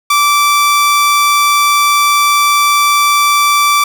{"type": "tone", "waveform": "sawtooth", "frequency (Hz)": 1165, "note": "D6", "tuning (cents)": -14, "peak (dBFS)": -4, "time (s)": [0.1, 3.84], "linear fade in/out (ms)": 5, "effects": []}